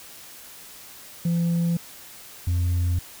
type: tone pair in turn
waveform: sine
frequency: 170 / 87.69 Hz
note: F3 / F2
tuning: -46 / +8 cents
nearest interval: major seventh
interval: 1146 cents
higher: first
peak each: -17 dBFS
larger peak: neither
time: 1.25-1.77 / 2.47-2.99 s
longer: neither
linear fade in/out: 5 ms
effects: tanh soft clip ceiling -19 dBFS + white hiss -44 dBFS RMS until 3.2 s